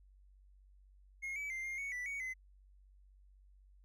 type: tone with pitch steps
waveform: triangle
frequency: 2152 / 2290 / 2091 / 2119 / 2223 / 1974 / 2238 / 2042 Hz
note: C7 / D7 / C7 / C7 / C#7 / B6 / C#7 / C7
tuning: +48 / -44 / -2 / +21 / +4 / -1 / +16 / -43 cents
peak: -37 dBFS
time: 1.22-2.34 s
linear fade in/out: 20 ms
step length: 140 ms
effects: added 48 Hz sine -60 dBFS peak until 3.84 s